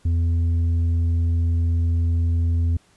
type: tone with tanh clipping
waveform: triangle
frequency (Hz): 84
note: E2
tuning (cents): +33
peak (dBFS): -18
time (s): 0.05-2.77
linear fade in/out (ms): 5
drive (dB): 9
effects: pink hiss -58 dBFS RMS until 2.96 s + resampled to 24000 Hz